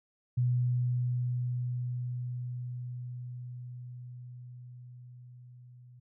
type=tone with level ramp; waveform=sine; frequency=123.47 Hz; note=B2; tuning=in tune; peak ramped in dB=-24 to -51 dBFS; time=0.37-6 s; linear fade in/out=10 ms; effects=none